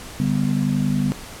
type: chord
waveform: sine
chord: G major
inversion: second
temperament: equal with one note detuned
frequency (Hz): 144.81 / 196 / 246.9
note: D3 / G3 / B3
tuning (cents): -24 / 0 / 0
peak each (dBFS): -22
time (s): 0.2-1.12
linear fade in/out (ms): 0
effects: pink hiss -37 dBFS RMS until 1.4 s + low-pass 12000 Hz 12 dB/octave